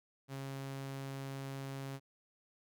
sawtooth tone, 136.2 Hz, C#3, 30 cents flat, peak -37 dBFS, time 0.28-2 s, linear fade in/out 50 ms, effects none

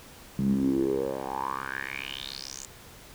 10% pulse tone with band-pass filter sweep, 66.9 Hz, C2, 39 cents sharp, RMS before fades -30 dBFS, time 0.39-2.66 s, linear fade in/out 0 ms, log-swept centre 170 to 7300 Hz, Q 6.3, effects pink hiss -49 dBFS RMS until 3.14 s

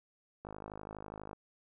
click train, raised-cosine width 1 ms, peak -30 dBFS, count 47, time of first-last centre 0.45-1.331 s, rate 52.2 Hz, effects none

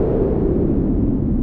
pink noise with low-pass filter sweep, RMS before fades -17 dBFS, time 0-1.42 s, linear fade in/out 0 ms, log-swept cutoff 450 to 230 Hz, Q 2.5, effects none

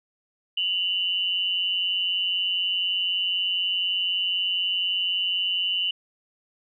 sine tone pair together, 2805 / 2989 Hz, F7 / F#7, +7 / +17 cents, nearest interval minor second, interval 110 cents, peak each -27 / -24 dBFS, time 0.57-5.91 s, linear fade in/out 5 ms, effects none

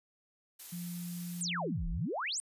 blue noise, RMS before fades -46 dBFS, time 0.59-1.42 s, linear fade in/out 10 ms
sine tone with pitch glide, 174.61 to 167.59 Hz, F3 to E3, 0 to +29 cents, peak -38 dBFS, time 0.72-2.07 s, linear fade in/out 10 ms, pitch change -71 cents, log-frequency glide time 1.57-1.64 s
sine exponential two-way sweep, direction down then up, 9397 to 30.87 to 9397 Hz, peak -33 dBFS, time 1.41-2.4 s, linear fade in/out 0 ms, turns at 1.88 s
effects resampled to 32000 Hz

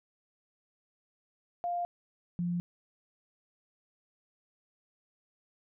sine tone pair in turn, 700 / 174.59 Hz, F5 / F3, +4 / 0 cents, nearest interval 2 octaves, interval 2404 cents, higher first, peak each -30 / -29 dBFS, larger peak second, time 1.64-1.85 / 2.39-2.6 s, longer neither, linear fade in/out 0 ms, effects none

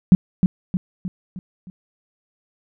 sine tone with echo, 183.7 Hz, F#3, 12 cents flat, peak -5 dBFS, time 0.12-0.15 s, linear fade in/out 0 ms, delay 310 ms, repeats 5, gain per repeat -6 dB, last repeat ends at 1.7 s, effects none

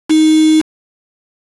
sine tone with quantisation, 312.8 Hz, D#4, 9 cents sharp, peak -6 dBFS, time 0.09-0.62 s, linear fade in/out 20 ms, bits 3, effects resampled to 24000 Hz

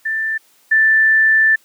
sine tone pair in turn, 1774 / 1765.9 Hz, A6 / A6, +14 / +6 cents, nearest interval unison, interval 8 cents, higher first, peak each -17 / -9 dBFS, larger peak second, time 0.05-0.38 / 0.71-1.56 s, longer second, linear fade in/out 10 ms, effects white hiss -54 dBFS RMS until 1.64 s + high-pass 200 Hz 12 dB/octave

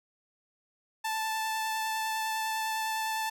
sawtooth tone with vibrato, 880 Hz, A5, in tune, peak -26 dBFS, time 1.04-3.3 s, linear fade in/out 10 ms, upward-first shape triangle, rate 9.9 Hz, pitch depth 11 cents each way, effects none

